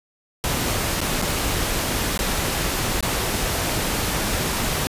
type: noise with dropouts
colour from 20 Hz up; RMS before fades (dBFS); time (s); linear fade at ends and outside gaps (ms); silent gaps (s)
pink; -23; 0.44-4.87; 0; 1.005-1.014 / 1.216-1.223 / 2.176-2.191 / 3.007-3.027
effects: resampled to 32000 Hz